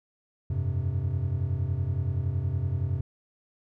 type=chord; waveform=triangle; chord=F suspended second; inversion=none; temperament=equal; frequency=87.31 / 98 / 130.81 Hz; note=F2 / G2 / C3; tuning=0 / 0 / 0 cents; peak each=-28 dBFS; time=0.5-3.01 s; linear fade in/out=5 ms; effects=none